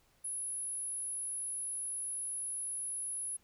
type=tone; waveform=sine; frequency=10548 Hz; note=E9; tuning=in tune; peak=-36 dBFS; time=0.24-3.37 s; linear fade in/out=10 ms; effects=pink hiss -70 dBFS RMS until 3.43 s